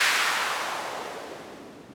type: noise with low-pass filter sweep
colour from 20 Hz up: violet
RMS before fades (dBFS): -29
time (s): 0-1.94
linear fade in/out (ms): 10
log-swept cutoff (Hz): 1900 to 230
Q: 1.3
effects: none